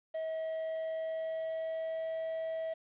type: tone with pitch glide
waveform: triangle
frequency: 641 to 647.3 Hz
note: E5 to E5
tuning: -49 to -32 cents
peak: -32 dBFS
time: 0.14-2.74 s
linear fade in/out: 10 ms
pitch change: +17 cents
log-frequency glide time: 0.26-2.09 s
effects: resampled to 8000 Hz + 10-bit